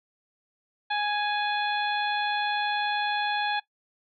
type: harmonic tone with a mistuned harmonic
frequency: 830.6 Hz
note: G#5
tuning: in tune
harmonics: 1 / 2 / 3 / 4 / 5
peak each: -27 / -30 / -35 / -35 / -38 dBFS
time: 0.9-3.6 s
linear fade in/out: 10 ms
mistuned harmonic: 4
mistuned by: +49 cents
effects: noise-tail reverb RT60 0.1 s tail -18 dB re dry